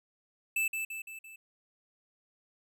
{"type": "tone with echo", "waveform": "square", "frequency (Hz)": 2637, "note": "E7", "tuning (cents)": 0, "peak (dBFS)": -28, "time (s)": [0.56, 0.68], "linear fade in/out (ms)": 5, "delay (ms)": 170, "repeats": 4, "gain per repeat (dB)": -5, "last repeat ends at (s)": 1.36, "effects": []}